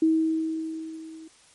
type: tone with level ramp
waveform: sine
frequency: 320.3 Hz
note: E4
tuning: 50 cents flat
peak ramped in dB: -16 to -41 dBFS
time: 0.02-1.28 s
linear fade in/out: 5 ms
effects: white hiss -56 dBFS RMS until 1.54 s + MP3 48 kbps